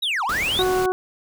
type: linear two-way sweep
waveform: triangle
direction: down then up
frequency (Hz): 3951 to 740 to 3951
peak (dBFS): -19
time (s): 0.02-0.63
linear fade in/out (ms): 10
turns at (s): 0.24
type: noise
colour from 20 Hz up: pink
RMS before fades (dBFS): -31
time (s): 0.29-0.86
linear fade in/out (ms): 2
type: harmonic tone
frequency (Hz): 370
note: F#4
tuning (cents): 0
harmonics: 1 / 2 / 3 / 4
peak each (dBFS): -19 / -25 / -29 / -31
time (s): 0.59-0.92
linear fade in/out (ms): 0
effects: none